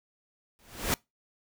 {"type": "noise with exponential growth", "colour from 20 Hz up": "pink", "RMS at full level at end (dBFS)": -24, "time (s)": [0.59, 0.94], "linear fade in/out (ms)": 0, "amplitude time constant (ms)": 74, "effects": ["noise-tail reverb RT60 0.2 s tail -24 dB re dry"]}